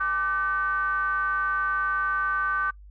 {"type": "ring-modulated tone", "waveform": "triangle", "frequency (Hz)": 174.61, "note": "F3", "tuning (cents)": 0, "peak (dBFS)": -18, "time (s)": [0, 2.71], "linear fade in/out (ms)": 10, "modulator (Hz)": 1350, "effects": ["noise-tail reverb RT60 0.1 s tail -23 dB re dry", "added 50 Hz sine -44 dBFS peak until 2.9 s"]}